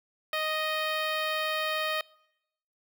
10% pulse tone with notch filter, 622.3 Hz, D#5, in tune, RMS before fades -30 dBFS, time 0.33-2.01 s, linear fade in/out 2 ms, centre 8600 Hz, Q 0.92, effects noise-tail reverb RT60 0.9 s tail -25 dB re dry

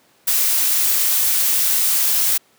blue noise, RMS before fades -17 dBFS, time 0.27-2.38 s, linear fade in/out 10 ms, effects pink hiss -56 dBFS RMS until 2.58 s + high-pass 200 Hz 12 dB/octave

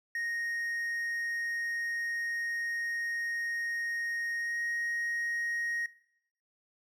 triangle tone with pitch glide, 1864.7 to 1875.5 Hz, A#6 to A#6, 0 to +10 cents, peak -30 dBFS, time 0.15-5.86 s, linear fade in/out 2 ms, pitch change +10 cents, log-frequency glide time 4.38-4.57 s, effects noise-tail reverb RT60 0.7 s tail -18 dB re dry

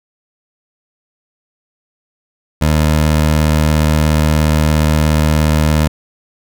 20% pulse tone, 77 Hz, D#2, 17 cents flat, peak -5 dBFS, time 2.61-5.88 s, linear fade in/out 10 ms, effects none

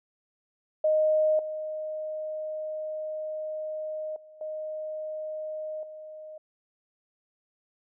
sine tone with level steps, 620 Hz, D#5, 6 cents flat, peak -20 / -31 / -48 / -32 / -40 dBFS, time 0.84-6.38 s, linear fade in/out 5 ms, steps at 1.39 / 4.16 / 4.41 / 5.83 s, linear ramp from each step 2 ms, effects none

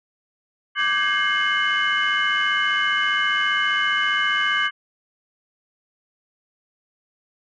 sine tone cluster, 1173 / 1557 / 1652 / 2134 / 2979 Hz, D6 / G6 / G#6 / C7 / F#7, -2 / -12 / -10 / +34 / +11 cents, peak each -24 dBFS, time 0.75-4.71 s, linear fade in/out 50 ms, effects tanh soft clip ceiling -11 dBFS

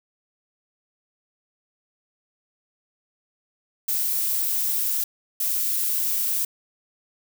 violet noise bursts at uneven times, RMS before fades -24 dBFS, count 2, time 3.88-5.04 / 5.4-6.45 s, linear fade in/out 5 ms, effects none

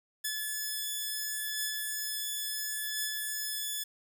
5% pulse beating tone pair, 1723 / 1723.72 Hz, A6 / A6, -37 / -36 cents, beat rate 0.72 Hz, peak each -29 / -23 dBFS, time 0.24-3.84 s, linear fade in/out 10 ms, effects none

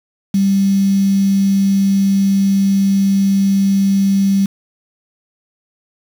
sine tone with quantisation, 196 Hz, G3, in tune, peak -10 dBFS, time 0.34-4.46 s, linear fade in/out 5 ms, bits 5, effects none

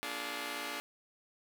5% pulse chord, Bb dominant seventh, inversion none, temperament just, 233.1 / 291.4 / 349.6 / 419.5 Hz, Bb3 / D4 / F4 / Ab4, 0 / -13 / +2 / +17 cents, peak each -36 / -30 / -36 / -32 dBFS, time 0.03-0.8 s, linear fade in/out 0 ms, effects none

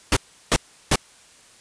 pink noise bursts, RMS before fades -17 dBFS, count 3, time 0.12-0.958 s, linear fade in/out 2 ms, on 46 ms, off 350 ms, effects white hiss -51 dBFS RMS until 1.6 s + resampled to 22050 Hz

